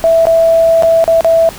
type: tone with dropouts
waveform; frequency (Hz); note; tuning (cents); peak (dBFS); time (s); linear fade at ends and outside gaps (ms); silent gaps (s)
sine; 659; E5; -1; -5; 0.04-1.49; 0; 0.254-0.269 / 0.824-0.833 / 1.041-1.078 / 1.208-1.246
effects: pink hiss -30 dBFS RMS until 1.58 s